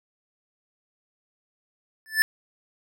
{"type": "tone with exponential growth", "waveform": "square", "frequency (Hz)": 1755, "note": "A6", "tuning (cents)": -5, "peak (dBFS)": -13, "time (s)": [2.06, 2.22], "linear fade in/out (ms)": 0, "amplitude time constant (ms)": 34, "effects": []}